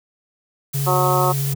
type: noise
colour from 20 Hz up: blue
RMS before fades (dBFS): -28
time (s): 0.73-1.54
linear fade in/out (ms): 10
type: tone with vibrato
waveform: triangle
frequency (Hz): 138.59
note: C#3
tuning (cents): 0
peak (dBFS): -18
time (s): 0.74-1.55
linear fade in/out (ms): 10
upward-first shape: square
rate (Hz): 15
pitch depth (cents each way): 11
type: harmonic tone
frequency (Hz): 182.2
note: F#3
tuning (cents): -26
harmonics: 2 / 3 / 4 / 5 / 6 / 7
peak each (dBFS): -23 / -23 / -23 / -23 / -23 / -23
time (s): 0.86-1.33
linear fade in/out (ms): 20
effects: none